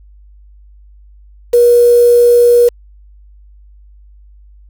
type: tone with quantisation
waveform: sine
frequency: 480.1 Hz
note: B4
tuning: 49 cents flat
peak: -4 dBFS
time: 1.53-2.69 s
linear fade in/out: 10 ms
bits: 4
effects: added 50 Hz sine -38 dBFS peak until 4.69 s